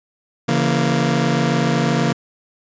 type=chord; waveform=sawtooth; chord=A# diminished; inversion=first; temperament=just; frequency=139.85 / 167.82 / 233.1 Hz; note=C#3 / E3 / A#3; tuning=+16 / +31 / 0 cents; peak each=-16 dBFS; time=0.48-2.13 s; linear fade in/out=10 ms; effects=resampled to 16000 Hz